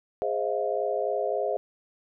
sine chord, F minor seventh, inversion first, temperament equal with one note detuned, 415.3 / 523.3 / 635 / 698.5 Hz, Ab4 / C5 / Eb5 / F5, 0 / 0 / +35 / 0 cents, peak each -30 / -30 / -30 / -32 dBFS, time 0.22-1.57 s, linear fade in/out 0 ms, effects none

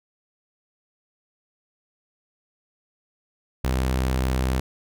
sawtooth tone, 64.4 Hz, C2, 27 cents flat, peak -17 dBFS, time 3.64-4.6 s, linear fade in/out 5 ms, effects none

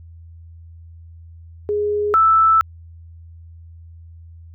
sine tone pair in turn, 415.3 / 1318.5 Hz, G#4 / E6, 0 / 0 cents, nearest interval octave + minor sixth, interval 2000 cents, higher second, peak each -17 / -10 dBFS, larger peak second, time 1.69-2.14 / 2.14-2.61 s, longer second, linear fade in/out 0 ms, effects added 83 Hz sine -38 dBFS peak until 4.54 s

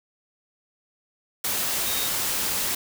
sine tone in noise, 3729 Hz, A#7, in tune, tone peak -32 dBFS, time 1.86-2.08 s, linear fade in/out 5 ms, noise white, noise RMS -26 dBFS, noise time 1.44-2.75 s, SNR -9 dB, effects none

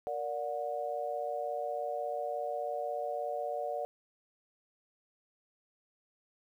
sine chord, Bb augmented, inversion none, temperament just, 466.2 / 582.7 / 728.4 Hz, Bb4 / D5 / F#5, 0 / -14 / -27 cents, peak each -40 / -36 / -37 dBFS, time 0.07-3.85 s, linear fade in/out 0 ms, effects 11-bit

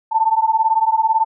sine beating tone pair, 880 / 898 Hz, A5 / A5, 0 / +35 cents, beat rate 18 Hz, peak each -16 / -16 dBFS, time 0.11-1.25 s, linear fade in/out 20 ms, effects none

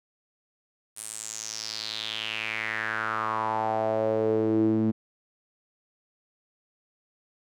sawtooth tone with band-pass filter sweep, 110 Hz, A2, in tune, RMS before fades -28 dBFS, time 0.96-4.92 s, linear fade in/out 20 ms, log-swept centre 9800 to 250 Hz, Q 4.9, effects none

